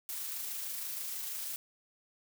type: noise with amplitude modulation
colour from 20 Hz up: blue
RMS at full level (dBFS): -38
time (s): 0.09-1.56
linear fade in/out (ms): 0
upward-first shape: sine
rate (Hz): 26.3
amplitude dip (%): 25
effects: none